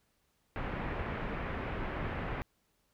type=low-pass noise; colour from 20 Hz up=pink; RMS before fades=-37 dBFS; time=0.56-2.42 s; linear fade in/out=0 ms; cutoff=2300 Hz; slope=24 dB/octave; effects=pink hiss -75 dBFS RMS until 2.93 s